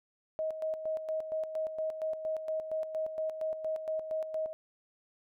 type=tone with tremolo; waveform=sine; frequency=631 Hz; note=D#5; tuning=24 cents sharp; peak=-30 dBFS; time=0.39-4.53 s; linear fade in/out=0 ms; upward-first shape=square; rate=4.3 Hz; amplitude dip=60%; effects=none